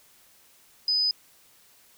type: tone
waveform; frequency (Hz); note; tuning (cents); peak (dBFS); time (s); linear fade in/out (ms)
sine; 5000; D#8; +8; -21; 0.88-1.11; 2
effects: white hiss -58 dBFS RMS until 1.97 s